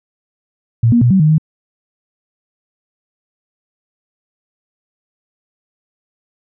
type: tone with pitch steps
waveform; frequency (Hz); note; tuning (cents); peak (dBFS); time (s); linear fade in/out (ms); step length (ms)
sine; 115.7 / 237.1 / 121.5 / 190.9 / 153.7 / 156; A#2 / A#3 / B2 / G3 / D#3 / D#3; -13 / +30 / -28 / -46 / -21 / +5; -7; 0.83-1.382; 5; 92
effects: none